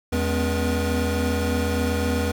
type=tone cluster; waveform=square; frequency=82.8 / 210.7 / 251.9 / 279.7 / 482.5 Hz; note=E2 / G#3 / B3 / C#4 / B4; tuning=+8 / +25 / +34 / +16 / -40 cents; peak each=-25 / -30 / -30 / -32 / -28 dBFS; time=0.12-2.32 s; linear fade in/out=10 ms; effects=none